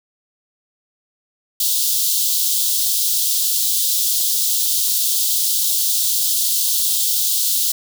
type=high-pass noise; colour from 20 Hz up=white; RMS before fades=-18 dBFS; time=1.6-7.72 s; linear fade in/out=5 ms; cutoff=3300 Hz; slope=48 dB/octave; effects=none